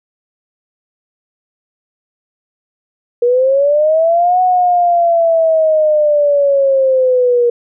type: linear two-way sweep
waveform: sine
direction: up then down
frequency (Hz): 474.2 to 738 to 474.2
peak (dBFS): -8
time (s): 3.22-7.5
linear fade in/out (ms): 5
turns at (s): 4.41
effects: none